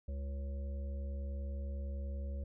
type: harmonic tone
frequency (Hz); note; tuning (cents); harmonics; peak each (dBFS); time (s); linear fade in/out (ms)
69.3; C#2; 0; 1 / 3 / 5 / 7 / 8; -37 / -51 / -60 / -59 / -53; 0.08-2.44; 5
effects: none